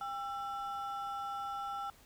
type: ring-modulated tone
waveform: triangle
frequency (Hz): 1070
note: C6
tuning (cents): +38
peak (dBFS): -32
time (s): 0.01-1.9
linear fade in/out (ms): 2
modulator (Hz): 270
effects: pink hiss -61 dBFS RMS until 2.05 s